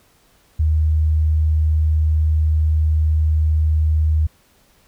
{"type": "tone", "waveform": "sine", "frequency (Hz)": 77.78, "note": "D#2", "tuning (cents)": 0, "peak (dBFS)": -13, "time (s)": [0.59, 4.27], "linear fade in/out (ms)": 10, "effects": ["pink hiss -56 dBFS RMS until 4.87 s"]}